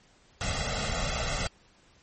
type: noise with comb filter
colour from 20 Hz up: pink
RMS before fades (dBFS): -30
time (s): 0.41-1.47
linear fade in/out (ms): 0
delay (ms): 1.5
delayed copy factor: +0.8
effects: pink hiss -61 dBFS RMS until 2.02 s + MP3 32 kbps